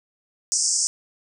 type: band-pass noise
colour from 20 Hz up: pink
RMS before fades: -22 dBFS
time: 0.52-0.87 s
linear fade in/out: 0 ms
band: 5100 to 8800 Hz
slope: 96 dB/octave
effects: none